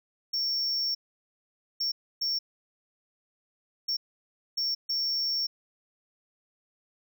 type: tone bursts at uneven times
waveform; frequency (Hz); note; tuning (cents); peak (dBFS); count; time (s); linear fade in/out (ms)
triangle; 5470; F8; -37; -25; 6; 0.33-0.95 / 1.8-1.92 / 2.21-2.39 / 3.88-3.97 / 4.57-4.75 / 4.89-5.47; 10
effects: none